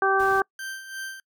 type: harmonic tone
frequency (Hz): 388.1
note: G4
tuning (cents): -17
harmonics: 1 / 2 / 3 / 4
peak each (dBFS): -24 / -24 / -24 / -24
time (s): 0.02-0.42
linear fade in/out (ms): 2
type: noise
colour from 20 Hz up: pink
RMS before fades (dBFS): -42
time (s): 0.19-0.41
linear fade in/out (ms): 10
type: tone with tremolo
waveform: 40% pulse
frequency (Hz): 1566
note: G6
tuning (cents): -2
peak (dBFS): -30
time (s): 0.59-1.2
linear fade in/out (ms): 2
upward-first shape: sine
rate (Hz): 2.9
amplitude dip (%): 65
effects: noise-tail reverb RT60 0.1 s tail -26 dB re dry